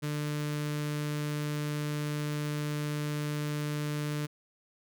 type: tone with notch filter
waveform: sawtooth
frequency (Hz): 148.7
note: D3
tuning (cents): +22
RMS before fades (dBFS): -33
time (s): 0.02-4.27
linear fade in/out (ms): 20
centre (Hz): 770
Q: 1.7
effects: none